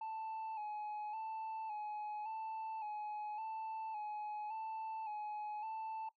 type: tone with vibrato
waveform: sine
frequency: 863 Hz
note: A5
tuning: 34 cents flat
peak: -38 dBFS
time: 0.01-6.09 s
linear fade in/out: 5 ms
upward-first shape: square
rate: 0.89 Hz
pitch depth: 40 cents each way
effects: noise-tail reverb RT60 0.1 s tail -18 dB re dry + tanh soft clip ceiling -40 dBFS